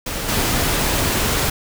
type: noise with level steps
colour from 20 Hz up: pink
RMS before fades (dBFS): -25 / -19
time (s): 0.06-1.5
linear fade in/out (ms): 5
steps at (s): 0.28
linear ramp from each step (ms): 10
effects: none